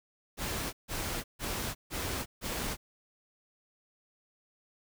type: noise bursts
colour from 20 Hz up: pink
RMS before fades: -35 dBFS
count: 5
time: 0.37-2.77 s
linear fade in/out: 50 ms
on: 360 ms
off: 150 ms
effects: none